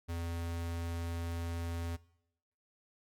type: tone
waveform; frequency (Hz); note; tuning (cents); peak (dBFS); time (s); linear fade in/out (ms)
square; 84.5; E2; +43; -36; 0.08-1.97; 20
effects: noise-tail reverb RT60 0.8 s tail -21 dB re dry + MP3 96 kbps